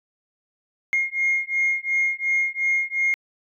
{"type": "beating tone pair", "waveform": "sine", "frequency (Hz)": [2137, 2139.8], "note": ["C7", "C7"], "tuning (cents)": [36, 38], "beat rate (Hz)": 2.8, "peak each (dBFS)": -22, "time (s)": [0.93, 3.14], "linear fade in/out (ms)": 0, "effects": ["tanh soft clip ceiling -14 dBFS"]}